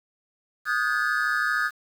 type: tone cluster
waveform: triangle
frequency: 1244 / 1453 / 1598 / 1711 Hz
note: D#6 / F#6 / G6 / A6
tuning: -1 / -32 / +33 / -49 cents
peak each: -26 dBFS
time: 0.65-1.71 s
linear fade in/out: 50 ms
effects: 8-bit